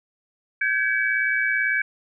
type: tone cluster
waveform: sine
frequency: 1551 / 1669 / 2284 Hz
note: G6 / G#6 / D7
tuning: -19 / +8 / -49 cents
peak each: -24 dBFS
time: 0.61-1.82 s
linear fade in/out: 5 ms
effects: none